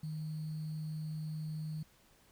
sine tone with sample-and-hold, 155.56 Hz, D#3, in tune, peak -37 dBFS, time 0.03-1.83 s, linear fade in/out 5 ms, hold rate 4410 Hz, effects pink hiss -66 dBFS RMS until 2.31 s

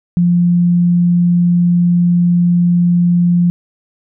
sine tone, 174.61 Hz, F3, in tune, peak -8 dBFS, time 0.17-3.5 s, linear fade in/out 0 ms, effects none

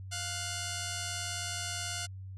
5% pulse tone pair together, 700.7 / 1480 Hz, F5 / F#6, +6 / 0 cents, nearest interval octave + minor second, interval 1294 cents, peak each -26 / -26 dBFS, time 0.11-2.07 s, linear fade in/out 20 ms, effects added 95 Hz sine -41 dBFS peak until 2.37 s + resampled to 22050 Hz

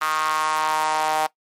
sawtooth tone with high-pass filter sweep, 155.56 Hz, D#3, in tune, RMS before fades -22 dBFS, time 0.01-1.27 s, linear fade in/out 10 ms, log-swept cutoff 1200 to 780 Hz, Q 4.7, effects noise-tail reverb RT60 0.1 s tail -19 dB re dry + MP3 64 kbps

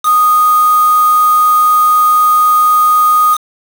sine tone with quantisation, 1238 Hz, D#6, 9 cents flat, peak -6 dBFS, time 0.03-3.38 s, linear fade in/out 50 ms, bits 3, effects none

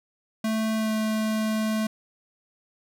square tone with pitch glide, 220 to 217.7 Hz, A3 to A3, 0 to -18 cents, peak -24 dBFS, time 0.44-1.87 s, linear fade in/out 5 ms, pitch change -18 cents, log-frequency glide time 0.76-0.92 s, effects none

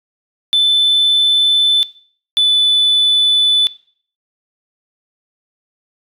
sine tone pair in turn, 3518 / 3490 Hz, A7 / A7, -1 / -15 cents, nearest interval unison, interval 14 cents, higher first, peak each -7 dBFS, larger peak neither, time 0.53-1.83 / 2.37-3.67 s, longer neither, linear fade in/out 0 ms, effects noise-tail reverb RT60 0.5 s tail -20 dB re dry + tanh soft clip ceiling -7 dBFS

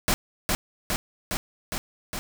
pink noise with echo, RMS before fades -22 dBFS, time 0.08-0.14 s, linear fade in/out 0 ms, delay 410 ms, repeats 5, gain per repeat -2 dB, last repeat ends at 2.19 s, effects none

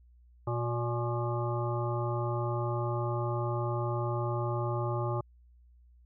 harmonic tone with a mistuned harmonic, 120 Hz, B2, 49 cents flat, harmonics 1 / 3 / 5 / 7 / 9 / 10, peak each -31 / -36 / -38 / -39 / -41 / -41 dBFS, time 0.47-5.21 s, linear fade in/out 5 ms, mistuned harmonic 5, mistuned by -34 cents, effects added 60 Hz sine -56 dBFS peak until 6.05 s

